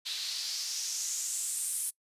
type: noise with band-pass filter sweep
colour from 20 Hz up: white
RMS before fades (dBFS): -35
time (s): 0.05-1.91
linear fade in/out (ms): 20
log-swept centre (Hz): 3800 to 10000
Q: 3.3
effects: noise-tail reverb RT60 0.1 s tail -23 dB re dry + resampled to 32000 Hz